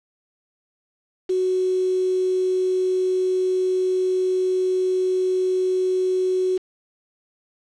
sine tone with quantisation, 370.8 Hz, F#4, 4 cents sharp, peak -18 dBFS, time 1.29-6.58 s, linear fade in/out 10 ms, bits 6, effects low-pass 5000 Hz 12 dB/octave

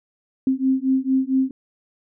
sine beating tone pair, 261.6 / 266 Hz, C4 / C4, 0 / +29 cents, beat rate 4.4 Hz, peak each -20 dBFS, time 0.47-1.51 s, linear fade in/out 2 ms, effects none

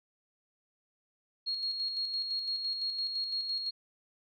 sine tone with tremolo, 4288 Hz, C8, 42 cents sharp, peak -30 dBFS, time 1.46-3.71 s, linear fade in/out 20 ms, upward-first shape square, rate 5.9 Hz, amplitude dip 40%, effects none

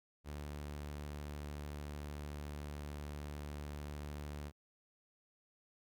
sawtooth tone, 73.42 Hz, D2, in tune, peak -39 dBFS, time 0.24-4.52 s, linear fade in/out 50 ms, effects Opus 48 kbps

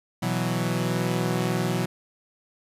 sawtooth chord, B suspended fourth, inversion none, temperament equal, 123.47 / 164.81 / 185 Hz, B2 / E3 / F#3, 0 / 0 / 0 cents, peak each -24 dBFS, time 0.22-1.86 s, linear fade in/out 10 ms, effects resampled to 32000 Hz + 9-bit

